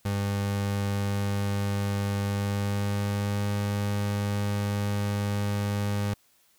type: tone with pitch glide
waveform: 30% pulse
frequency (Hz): 100.5 to 102.02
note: G2 to G#2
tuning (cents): +44 to -30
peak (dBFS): -23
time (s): 0.05-6.14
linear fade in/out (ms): 5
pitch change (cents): +26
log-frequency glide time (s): 2.16-3.5
effects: white hiss -64 dBFS RMS until 6.58 s